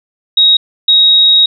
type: tone pair in turn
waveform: sine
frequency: 3786 / 3786 Hz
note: A#7 / A#7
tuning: +26 / +26 cents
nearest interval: unison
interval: 0 cents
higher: neither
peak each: -4 dBFS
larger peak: neither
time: 0.37-0.57 / 0.88-1.46 s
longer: second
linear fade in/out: 5 ms
effects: none